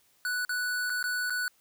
square tone with dropouts, 1481 Hz, F#6, 1 cent sharp, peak -29 dBFS, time 0.25-1.48 s, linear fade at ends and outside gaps 1 ms, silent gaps 0.45-0.493 / 0.897-0.901 / 1.028-1.04 / 1.298-1.304 s, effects white hiss -66 dBFS RMS until 1.6 s

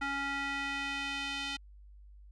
square tone with band-pass filter sweep, 278.1 Hz, C#4, 6 cents sharp, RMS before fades -36 dBFS, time 0.01-1.57 s, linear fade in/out 10 ms, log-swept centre 1600 to 3200 Hz, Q 1.8, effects added 50 Hz sine -51 dBFS peak until 2.31 s + resampled to 24000 Hz

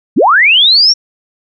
sine linear sweep, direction up, 140 to 5660 Hz, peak -4 dBFS, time 0.16-0.94 s, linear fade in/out 20 ms, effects none

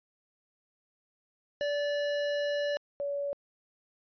square / sine tone pair in turn, 580 / 568.1 Hz, D5 / C#5, -22 / +42 cents, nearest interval unison, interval 36 cents, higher first, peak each -29 / -30 dBFS, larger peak first, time 1.61-2.77 / 3-3.33 s, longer first, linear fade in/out 0 ms, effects resampled to 11025 Hz

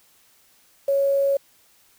sine tone with quantisation, 554.4 Hz, C#5, in tune, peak -17 dBFS, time 0.88-1.37 s, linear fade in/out 5 ms, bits 7, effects white hiss -58 dBFS RMS until 1.98 s

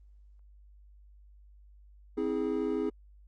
triangle chord, C augmented, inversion none, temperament equal with one note detuned, 261.6 / 321.7 / 415.3 Hz, C4 / E4 / G#4, 0 / -42 / 0 cents, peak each -32 / -31 / -30 dBFS, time 2.17-2.9 s, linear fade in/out 10 ms, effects added 50 Hz sine -53 dBFS peak until 3.27 s + Opus 24 kbps

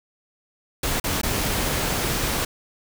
pink noise with dropouts, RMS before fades -24 dBFS, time 0.83-2.45 s, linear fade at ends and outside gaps 5 ms, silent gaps 1-1.04 / 1.215-1.232 s, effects none

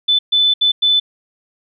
sine tone bursts at uneven times, 3507 Hz, A7, 6 cents flat, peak -10 dBFS, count 4, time 0.08-0.19 / 0.32-0.54 / 0.61-0.72 / 0.82-1 s, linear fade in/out 10 ms, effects none

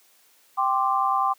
sine chord, G suspended fourth, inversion none, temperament just, 784 / 1045.3 / 1176 Hz, G5 / C6 / D6, 0 / -2 / +2 cents, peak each -24 dBFS, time 0.57-1.34 s, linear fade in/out 20 ms, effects white hiss -59 dBFS RMS until 1.38 s + high-pass 300 Hz 12 dB/octave

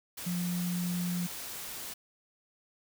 sine tone in noise, 176.5 Hz, F3, 19 cents sharp, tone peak -30 dBFS, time 0.26-1.27 s, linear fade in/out 10 ms, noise white, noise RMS -41 dBFS, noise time 0.17-1.94 s, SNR +8 dB, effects none

